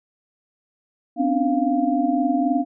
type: tone cluster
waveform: sine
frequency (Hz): 254.2 / 273.4 / 297 / 697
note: C4 / C#4 / D4 / F5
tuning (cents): -50 / -24 / +20 / -4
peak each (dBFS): -23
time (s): 1.16-2.65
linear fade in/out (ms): 50
effects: none